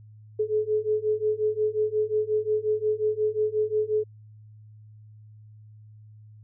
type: beating tone pair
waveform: sine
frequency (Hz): 425.2 / 430.8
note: G#4 / A4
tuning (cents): +41 / -37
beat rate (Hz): 5.6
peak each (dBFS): -26 / -25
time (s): 0.39-4.04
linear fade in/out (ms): 10
effects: added 107 Hz sine -46 dBFS peak until 6.43 s